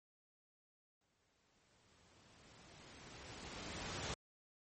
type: noise with exponential growth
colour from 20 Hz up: pink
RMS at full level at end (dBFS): -41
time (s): 1.01-4.14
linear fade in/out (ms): 2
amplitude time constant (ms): 680
effects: high-pass 60 Hz 12 dB/octave + MP3 32 kbps